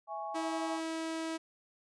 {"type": "chord", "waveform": "sine", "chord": "C# minor", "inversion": "first", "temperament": "equal", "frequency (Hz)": [659.3, 830.6, 1108.7], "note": ["E5", "G#5", "C#6"], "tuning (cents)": [0, 0, 0], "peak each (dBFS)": [-42, -39, -43], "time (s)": [0.07, 0.81], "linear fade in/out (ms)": 50}
{"type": "tone", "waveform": "sawtooth", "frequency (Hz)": 323.8, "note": "E4", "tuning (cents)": -31, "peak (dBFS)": -31, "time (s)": [0.34, 1.38], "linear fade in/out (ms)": 20}
{"effects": ["resampled to 22050 Hz"]}